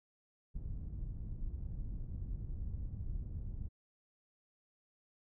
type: low-pass noise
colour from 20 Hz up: pink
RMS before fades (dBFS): -41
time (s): 0.54-3.69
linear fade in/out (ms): 20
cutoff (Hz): 100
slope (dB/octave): 12
effects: none